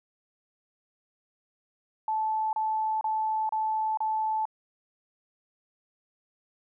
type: tone bursts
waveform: sine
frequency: 872 Hz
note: A5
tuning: 16 cents flat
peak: -25 dBFS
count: 5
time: 2.08-4.454 s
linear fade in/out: 2 ms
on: 450 ms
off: 31 ms
effects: none